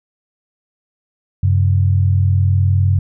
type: tone pair together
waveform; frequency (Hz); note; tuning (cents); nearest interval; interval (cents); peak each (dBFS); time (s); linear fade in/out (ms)
sine; 94.6 / 134.44; F#2 / C3; +39 / +47; tritone; 608; -11 / -18; 1.43-2.99; 5
effects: none